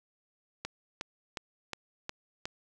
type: click train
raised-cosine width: 0.2 ms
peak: -18 dBFS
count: 6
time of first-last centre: 0.65-2.455 s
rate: 2.77 Hz
effects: none